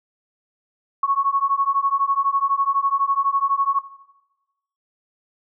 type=beating tone pair; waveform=sine; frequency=1099 / 1111 Hz; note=C#6 / C#6; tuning=-15 / +4 cents; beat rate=12 Hz; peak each=-21 / -19 dBFS; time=1.03-3.79 s; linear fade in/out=5 ms; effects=noise-tail reverb RT60 1.0 s tail -18 dB re dry